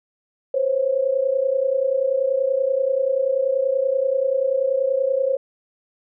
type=tone pair together; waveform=sine; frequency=511 / 541.4 Hz; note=C5 / C#5; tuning=-41 / -41 cents; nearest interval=minor second; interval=100 cents; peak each=-22 / -19 dBFS; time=0.54-5.37 s; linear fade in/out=5 ms; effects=none